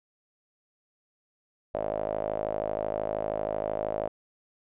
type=tone with band-pass filter; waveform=sawtooth; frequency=52.9 Hz; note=G#1; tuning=33 cents sharp; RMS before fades=-31 dBFS; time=1.74-4.08 s; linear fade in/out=5 ms; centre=610 Hz; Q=6.6; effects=resampled to 8000 Hz